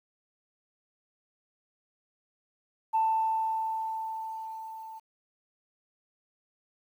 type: tone with level ramp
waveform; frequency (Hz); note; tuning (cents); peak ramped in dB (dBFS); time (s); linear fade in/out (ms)
sine; 887; A5; +14; -21 to -41; 2.93-5; 20
effects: tanh soft clip ceiling -18 dBFS + 10-bit